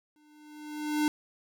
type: tone with exponential growth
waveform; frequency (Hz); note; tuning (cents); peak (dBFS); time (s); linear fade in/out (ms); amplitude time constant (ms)
square; 300.8; D4; +42; -23; 0.16-1.08; 1; 200
effects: none